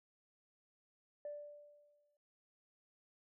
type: tone with exponential decay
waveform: sine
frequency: 587 Hz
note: D5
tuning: 1 cent flat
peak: -40 dBFS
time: 1.25-2.17 s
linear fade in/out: 2 ms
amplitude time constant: 200 ms
effects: tanh soft clip ceiling -37 dBFS